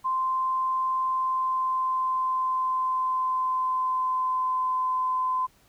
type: tone with pitch glide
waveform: sine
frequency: 1041 to 1024.9 Hz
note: C6 to C6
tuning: -9 to -36 cents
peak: -23 dBFS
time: 0.04-5.47 s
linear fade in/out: 20 ms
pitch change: -27 cents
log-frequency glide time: 0.9-4.85 s
effects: pink hiss -61 dBFS RMS until 5.68 s